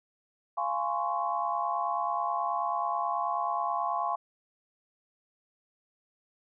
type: chord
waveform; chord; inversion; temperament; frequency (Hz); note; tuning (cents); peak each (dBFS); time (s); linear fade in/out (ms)
sine; Db major seventh; first; just; 693 / 831.5 / 1039.4 / 1108.7; F5 / Ab5 / C6 / Db6; -14 / +2 / -12 / 0; -33; 0.57-4.16; 10
effects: none